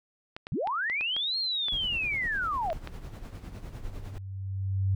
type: clicks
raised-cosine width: 0.3 ms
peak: -22 dBFS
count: 9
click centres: 0.365 / 0.469 / 0.673 / 0.899 / 1.01 / 1.165 / 1.684 / 2.702 / 2.874 s
type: linear two-way sweep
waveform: sine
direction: up then down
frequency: 92.5 to 4306 to 607 Hz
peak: -27 dBFS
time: 0.52-2.73 s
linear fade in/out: 0 ms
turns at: 1.38 s
type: noise with tremolo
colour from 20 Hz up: brown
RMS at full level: -38 dBFS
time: 1.72-4.18 s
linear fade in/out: 0 ms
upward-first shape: sine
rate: 9.9 Hz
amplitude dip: 60%
type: tone with exponential growth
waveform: sine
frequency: 96.4 Hz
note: G2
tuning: 28 cents flat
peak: -22 dBFS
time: 2.97-4.95 s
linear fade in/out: 5 ms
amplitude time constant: 430 ms
effects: none